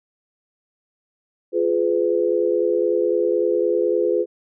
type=chord; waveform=sine; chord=F diminished; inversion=none; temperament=just; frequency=349.2 / 419.1 / 502.9 Hz; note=F4 / Ab4 / Cb5; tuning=0 / +16 / +31 cents; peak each=-21 dBFS; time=1.52-4.26 s; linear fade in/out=50 ms; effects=none